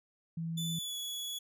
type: tone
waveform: sine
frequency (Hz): 164.81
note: E3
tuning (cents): 0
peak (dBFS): -34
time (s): 0.37-0.79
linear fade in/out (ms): 5
type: tone with pitch glide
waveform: sawtooth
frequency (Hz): 3495 to 3384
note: A7 to G#7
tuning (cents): -12 to +32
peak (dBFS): -34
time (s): 0.57-1.39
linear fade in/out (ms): 10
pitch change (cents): -56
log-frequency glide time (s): 0.73-0.97
effects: none